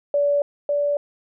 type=tone pair in turn; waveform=sine; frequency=575 / 578.7 Hz; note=D5 / D5; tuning=-37 / -26 cents; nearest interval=unison; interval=11 cents; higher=second; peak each=-16 / -18 dBFS; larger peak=first; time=0.14-0.42 / 0.69-0.97 s; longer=neither; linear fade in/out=2 ms; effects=none